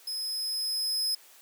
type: tone with level ramp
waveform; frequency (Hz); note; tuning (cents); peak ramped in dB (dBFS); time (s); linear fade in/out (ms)
40% pulse; 5100; D#8; +42; -31 to -25; 0.07-1.15; 5
effects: white hiss -55 dBFS RMS until 1.41 s + high-pass 400 Hz 12 dB/octave

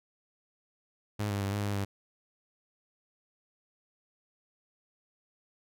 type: tone with pitch steps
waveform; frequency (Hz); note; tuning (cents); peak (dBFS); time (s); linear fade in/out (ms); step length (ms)
sawtooth; 104.6 / 100.7 / 98.7 / 102.7 / 101.9 / 99.5; G#2 / G2 / G2 / G#2 / G#2 / G2; +13 / +47 / +12 / -19 / -32 / +26; -26; 1.19-1.85; 10; 110
effects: none

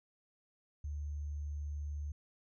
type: tone with sample-and-hold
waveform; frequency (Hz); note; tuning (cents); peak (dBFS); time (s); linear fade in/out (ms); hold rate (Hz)
sine; 73.42; D2; 0; -37; 0.84-2.12; 5; 6300
effects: resampled to 16000 Hz

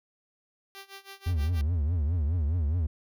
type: tone with tremolo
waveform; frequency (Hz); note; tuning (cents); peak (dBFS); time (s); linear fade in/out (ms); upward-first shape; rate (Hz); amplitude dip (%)
5% pulse; 392; G4; 0; -30; 0.75-1.61; 0; sine; 6.2; 90
type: tone with vibrato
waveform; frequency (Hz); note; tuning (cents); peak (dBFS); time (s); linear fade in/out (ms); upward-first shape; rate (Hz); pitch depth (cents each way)
triangle; 79.9; D#2; +47; -22; 1.26-2.87; 10; triangle; 4.8; 250
effects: none

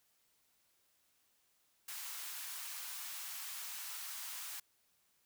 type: high-pass noise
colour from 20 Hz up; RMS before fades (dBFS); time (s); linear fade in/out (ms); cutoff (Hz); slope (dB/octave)
white; -45; 1.88-4.6; 5; 860; 24
effects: white hiss -75 dBFS RMS until 5.25 s

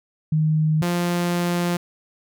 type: tone pair in turn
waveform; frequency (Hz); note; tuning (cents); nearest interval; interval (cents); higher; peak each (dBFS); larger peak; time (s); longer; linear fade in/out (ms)
sine / sawtooth; 155.56 / 174.61; D#3 / F3; 0 / 0; major second; 200; second; -16; neither; 0.32-0.82 / 0.82-1.77; second; 5
effects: none

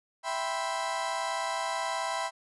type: chord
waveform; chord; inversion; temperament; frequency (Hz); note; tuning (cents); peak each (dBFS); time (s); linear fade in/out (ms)
35% pulse; C major seventh; first; equal; 659.3 / 784 / 987.8 / 1046.5; E5 / G5 / B5 / C6; 0 / 0 / 0 / 0; -34 / -34 / -32 / -37; 0.23-2.31; 50
effects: resampled to 24000 Hz

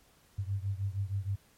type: beating tone pair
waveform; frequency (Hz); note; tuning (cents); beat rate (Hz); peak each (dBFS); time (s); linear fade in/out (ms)
sine; 96.2 / 102.6; G2 / G#2; -32 / -21; 6.4; -33 / -35; 0.38-1.36; 10
effects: pink hiss -64 dBFS RMS until 1.57 s + MP3 64 kbps

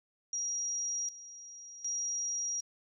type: tone with tremolo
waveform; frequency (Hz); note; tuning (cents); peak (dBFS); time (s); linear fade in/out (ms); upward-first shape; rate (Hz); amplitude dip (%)
sine; 5710; F8; +37; -32; 0.33-2.61; 2; square; 0.66; 80
effects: none

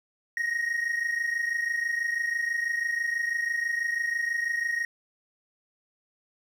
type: tone pair together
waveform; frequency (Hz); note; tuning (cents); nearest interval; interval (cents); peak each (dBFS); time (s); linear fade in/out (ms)
triangle; 1868.9 / 1895; A#6 / A#6; +4 / +28; unison; 24; -25 / -29; 0.37-4.85; 2
effects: tanh soft clip ceiling -18 dBFS + 10-bit

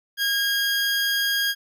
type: tone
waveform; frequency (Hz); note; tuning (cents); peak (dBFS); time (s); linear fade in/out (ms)
20% pulse; 1629; G#6; -34; -16; 0.17-1.55; 50
effects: none

